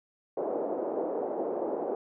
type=band-pass noise; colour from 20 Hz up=pink; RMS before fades=-32 dBFS; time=0.37-1.95 s; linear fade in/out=2 ms; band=350 to 670 Hz; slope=24 dB/octave; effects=none